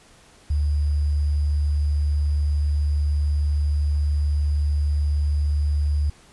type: tone with sample-and-hold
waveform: sine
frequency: 73.42 Hz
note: D2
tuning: in tune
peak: -18 dBFS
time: 0.5-6.1 s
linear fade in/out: 5 ms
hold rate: 4900 Hz
effects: pink hiss -52 dBFS RMS until 6.32 s + resampled to 24000 Hz